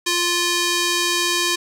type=tone with band-pass filter; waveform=square; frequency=349.2 Hz; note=F4; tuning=in tune; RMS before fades=-20 dBFS; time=0.06-1.56 s; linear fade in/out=10 ms; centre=5100 Hz; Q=0.81; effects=none